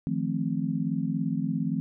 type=chord; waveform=sine; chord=F dominant seventh; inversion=third; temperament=just; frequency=157.15 / 174.61 / 218.3 / 261.9 Hz; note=Eb3 / F3 / A3 / C4; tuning=+18 / 0 / -13 / +2 cents; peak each=-31 dBFS; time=0.07-1.8 s; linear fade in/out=0 ms; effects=none